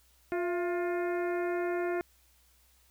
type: harmonic tone with a mistuned harmonic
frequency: 353.5 Hz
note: F4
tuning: 21 cents sharp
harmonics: 1 / 2 / 3 / 4 / 5 / 6 / 7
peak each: -30 / -36 / -45 / -42 / -44 / -47 / -51 dBFS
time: 0.32-2.01 s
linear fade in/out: 0 ms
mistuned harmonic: 2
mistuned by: -61 cents
effects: added 62 Hz sine -66 dBFS peak until 2.9 s + white hiss -66 dBFS RMS until 2.9 s